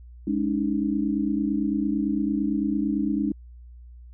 sine chord, Ab suspended fourth, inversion none, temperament equal with one note detuned, 207.7 / 282.2 / 311.1 Hz, Ab3 / Db4 / Eb4, 0 / +31 / 0 cents, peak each -26 / -26 / -27 dBFS, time 0.27-3.32 s, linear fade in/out 5 ms, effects added 60 Hz sine -42 dBFS peak until 4.13 s

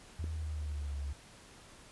sine tone with pitch glide, 79.8 to 70.68 Hz, D#2 to C#2, +44 to +34 cents, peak -35 dBFS, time 0.19-1.13 s, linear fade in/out 5 ms, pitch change -210 cents, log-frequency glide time 0.3-0.97 s
click, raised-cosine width 3 ms, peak -30 dBFS, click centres 0.242 s
effects pink hiss -56 dBFS RMS until 1.91 s + resampled to 24000 Hz

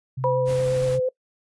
sine tone with pitch glide, 130.9 to 131.81 Hz, C3 to C3, +1 to +13 cents, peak -26 dBFS, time 0.17-1 s, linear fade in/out 10 ms, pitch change +12 cents, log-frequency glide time 0.37-0.58 s
sine tone with vibrato, 511 Hz, C5, 41 cents flat, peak -20 dBFS, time 0.24-1.09 s, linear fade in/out 5 ms, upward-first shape sine, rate 8.6 Hz, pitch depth 14 cents each way
sine tone with exponential decay, 973 Hz, B5, 26 cents flat, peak -21 dBFS, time 0.24-0.84 s, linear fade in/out 0 ms, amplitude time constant 130 ms
pink noise, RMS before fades -37 dBFS, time 0.45-0.99 s, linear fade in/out 50 ms
effects noise-tail reverb RT60 0.1 s tail -22 dB re dry + resampled to 24000 Hz

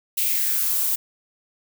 violet noise with high-pass filter sweep, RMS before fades -22 dBFS, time 0.17-0.96 s, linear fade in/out 10 ms, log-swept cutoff 2700 to 770 Hz, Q 3.6, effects none

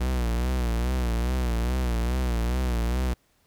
45% pulse tone with vibrato, 60.5 Hz, B1, 35 cents flat, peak -23 dBFS, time 0-3.14 s, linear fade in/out 10 ms, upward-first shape sine, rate 2.4 Hz, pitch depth 100 cents each way, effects pink hiss -66 dBFS RMS until 3.46 s

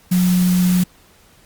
sine tone in noise, 180.6 Hz, F#3, 42 cents flat, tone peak -12 dBFS, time 0.11-0.84 s, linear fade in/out 10 ms, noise white, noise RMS -28 dBFS, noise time 0.11-0.84 s, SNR +13 dB, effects pink hiss -51 dBFS RMS until 1.45 s + Opus 48 kbps

